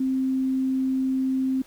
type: tone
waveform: sine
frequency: 262.7 Hz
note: C4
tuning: 7 cents sharp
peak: -21 dBFS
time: 0-1.62 s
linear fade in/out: 5 ms
effects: pink hiss -53 dBFS RMS until 1.66 s